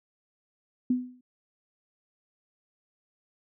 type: tone with exponential decay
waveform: sine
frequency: 250.3 Hz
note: B3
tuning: 23 cents sharp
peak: -19 dBFS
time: 0.9-1.21 s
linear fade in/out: 5 ms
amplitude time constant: 67 ms
effects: none